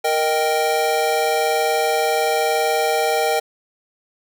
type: chord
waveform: square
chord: Eb major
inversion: second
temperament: equal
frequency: 466.2 / 622.3 / 784 Hz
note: Bb4 / Eb5 / G5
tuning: 0 / 0 / 0 cents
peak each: -22 / -23 / -21 dBFS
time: 0.04-3.4 s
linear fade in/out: 10 ms
effects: none